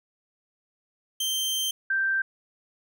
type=tone pair in turn; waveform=sawtooth / sine; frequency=3136 / 1568 Hz; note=G7 / G6; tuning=0 / 0 cents; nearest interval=octave; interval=1200 cents; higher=first; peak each=-22 dBFS; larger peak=neither; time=1.2-1.71 / 1.9-2.22 s; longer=first; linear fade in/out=5 ms; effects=none